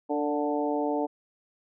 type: harmonic tone with a mistuned harmonic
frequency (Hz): 146.83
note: D3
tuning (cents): 0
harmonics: 2 / 3 / 4 / 5 / 6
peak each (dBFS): -29 / -31 / -32 / -33 / -34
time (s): 0.09-1.07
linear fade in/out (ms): 20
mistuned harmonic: 3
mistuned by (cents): +25
effects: none